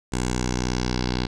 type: tone with low-pass filter sweep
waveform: 10% pulse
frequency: 61.9 Hz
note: B1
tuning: 5 cents sharp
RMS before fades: -25 dBFS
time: 0.12-1.27 s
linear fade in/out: 10 ms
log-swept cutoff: 7900 to 4400 Hz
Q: 3.2
effects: none